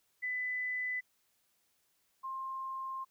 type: tone pair in turn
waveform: sine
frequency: 2000 / 1059.5 Hz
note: B6 / C6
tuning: +21 / +21 cents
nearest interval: major seventh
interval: 1100 cents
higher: first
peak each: -33 / -37 dBFS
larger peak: first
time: 0.22-1.01 / 2.23-3.05 s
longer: second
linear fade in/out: 20 ms
effects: white hiss -75 dBFS RMS until 3.1 s